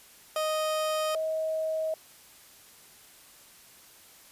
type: tone pair in turn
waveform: 30% pulse / sine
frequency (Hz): 622.3 / 634.3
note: D#5 / D#5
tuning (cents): 0 / +33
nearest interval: unison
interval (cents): 33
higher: second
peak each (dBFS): -24 / -27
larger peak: first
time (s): 0.36-1.15 / 1.15-1.94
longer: neither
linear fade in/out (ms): 2
effects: white hiss -54 dBFS RMS until 4.31 s + resampled to 32000 Hz